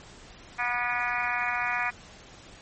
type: harmonic tone with a mistuned harmonic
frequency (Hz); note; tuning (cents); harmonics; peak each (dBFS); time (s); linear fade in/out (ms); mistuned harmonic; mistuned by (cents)
243.1; B3; -27; 3 / 4 / 5 / 6 / 7 / 8 / 9 / 10; -34 / -34 / -34 / -34 / -34 / -34 / -34 / -34; 0.58-1.91; 20; 9; +15
effects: pink hiss -49 dBFS RMS until 2.61 s + MP3 32 kbps